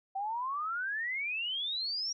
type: exponential sweep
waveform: sine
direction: up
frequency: 759 to 5710 Hz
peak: -32 dBFS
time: 0.15-2.13 s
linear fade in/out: 10 ms
effects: none